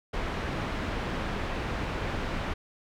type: low-pass noise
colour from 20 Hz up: pink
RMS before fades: -32 dBFS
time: 0.13-2.54 s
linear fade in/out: 10 ms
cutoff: 2500 Hz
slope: 12 dB/octave
effects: none